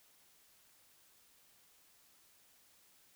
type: silence
effects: white hiss -67 dBFS RMS until 3.15 s